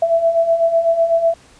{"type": "beating tone pair", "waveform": "sine", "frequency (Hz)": [659.3, 667.3], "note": ["E5", "E5"], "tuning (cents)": [0, 21], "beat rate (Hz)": 8, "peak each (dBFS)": [-19, -13], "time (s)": [0.02, 1.34], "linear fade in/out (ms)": 5, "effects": ["pink hiss -48 dBFS RMS until 1.59 s", "resampled to 22050 Hz"]}